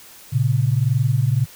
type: tone pair together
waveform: sine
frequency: 114.8 / 136.52 Hz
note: A#2 / C#3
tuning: -26 / -26 cents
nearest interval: minor third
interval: 300 cents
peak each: -18 dBFS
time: 0.32-1.46 s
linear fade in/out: 20 ms
effects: white hiss -44 dBFS RMS until 1.55 s